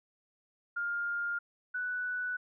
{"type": "tone pair in turn", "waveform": "sine", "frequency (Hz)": [1408, 1484.4], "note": ["F6", "F#6"], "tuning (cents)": [14, 5], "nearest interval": "minor second", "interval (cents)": 91, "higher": "second", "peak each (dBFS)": [-31, -32], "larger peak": "first", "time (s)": [[0.76, 1.39], [1.74, 2.37]], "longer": "neither", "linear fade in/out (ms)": 10, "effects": []}